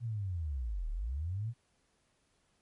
sine linear two-way sweep, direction down then up, 121.4 to 35.08 to 121.4 Hz, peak -33 dBFS, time 0-1.54 s, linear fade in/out 50 ms, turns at 0.9 s, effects pink hiss -74 dBFS RMS until 2.61 s + MP3 48 kbps

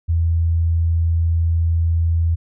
sine tone, 83.1 Hz, E2, 15 cents sharp, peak -14 dBFS, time 0.08-2.36 s, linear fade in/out 20 ms, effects none

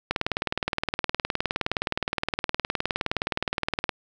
click train, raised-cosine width 0.3 ms, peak -8 dBFS, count 74, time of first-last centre 0.11-3.892 s, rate 19.3 Hz, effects none

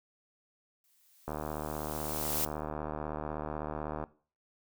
blue noise with exponential growth, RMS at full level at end -31 dBFS, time 0.84-2.45 s, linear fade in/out 1 ms, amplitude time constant 350 ms
click train, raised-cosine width 1 ms, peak -22 dBFS, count 211, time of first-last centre 1.28-4.04 s, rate 76.1 Hz
effects noise-tail reverb RT60 0.4 s tail -18 dB re dry

